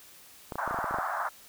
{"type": "clicks", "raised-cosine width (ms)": 1, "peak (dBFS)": -21, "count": 10, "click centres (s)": [0.522, 0.556, 0.677, 0.71, 0.744, 0.788, 0.843, 0.91, 0.943, 0.986]}
{"type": "band-pass noise", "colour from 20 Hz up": "white", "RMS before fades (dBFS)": -32, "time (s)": [0.58, 1.29], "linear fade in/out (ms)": 5, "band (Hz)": [660, 1500], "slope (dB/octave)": 48}
{"effects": ["white hiss -53 dBFS RMS until 1.48 s"]}